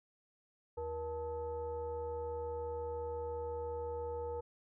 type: tone with frequency modulation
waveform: sine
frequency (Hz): 477.1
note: A#4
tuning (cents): +40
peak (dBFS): -37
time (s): 0.77-4.41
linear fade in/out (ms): 10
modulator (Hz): 400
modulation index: 0.8
effects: none